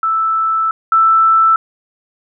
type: tone pair in turn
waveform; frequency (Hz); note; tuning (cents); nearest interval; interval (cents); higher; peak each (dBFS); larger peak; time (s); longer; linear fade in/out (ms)
sine; 1318.5 / 1324.2; E6 / E6; 0 / +7; unison; 7; second; -12 / -7; second; 0.03-0.71 / 0.92-1.56; first; 2
effects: none